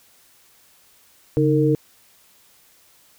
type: tone cluster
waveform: sine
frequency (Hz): 141.4 / 308.8 / 457.8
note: C#3 / D#4 / A#4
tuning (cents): +35 / -13 / -31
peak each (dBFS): -19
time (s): 1.37-1.75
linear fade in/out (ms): 0
effects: white hiss -55 dBFS RMS until 3.18 s